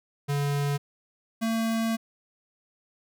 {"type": "tone pair in turn", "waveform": "square", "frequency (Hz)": [142.9, 225.8], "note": ["D3", "A3"], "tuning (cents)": [-47, 45], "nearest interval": "minor sixth", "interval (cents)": 792, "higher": "second", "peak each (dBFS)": -25, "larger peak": "neither", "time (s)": [[0.28, 0.78], [1.41, 1.97]], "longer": "second", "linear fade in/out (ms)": 20, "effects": []}